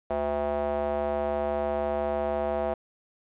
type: tone with band-pass filter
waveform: square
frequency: 73 Hz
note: D2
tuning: 10 cents flat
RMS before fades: -28 dBFS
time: 0.1-2.74 s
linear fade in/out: 5 ms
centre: 650 Hz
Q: 3.4
effects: resampled to 8000 Hz + 10-bit